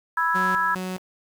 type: chord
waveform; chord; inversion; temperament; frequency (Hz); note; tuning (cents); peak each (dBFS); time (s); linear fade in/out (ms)
sine; E major; second; equal; 987.8 / 1318.5 / 1661.2; B5 / E6 / G#6; 0 / 0 / 0; -24; 0.17-0.75; 5
type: tone with tremolo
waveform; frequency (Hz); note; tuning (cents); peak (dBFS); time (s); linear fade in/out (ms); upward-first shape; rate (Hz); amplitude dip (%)
sawtooth; 185; F#3; 0; -24; 0.34-0.99; 20; square; 2.4; 80
effects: 8-bit